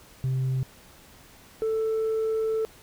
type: tone pair in turn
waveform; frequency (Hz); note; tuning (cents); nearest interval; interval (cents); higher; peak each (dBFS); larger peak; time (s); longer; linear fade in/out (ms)
sine; 130.81 / 442; C3 / A4; 0 / +8; octave + major sixth; 2108; second; -21; neither; 0.24-0.63 / 1.62-2.65; second; 0
effects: tanh soft clip ceiling -22 dBFS + pink hiss -52 dBFS RMS until 2.82 s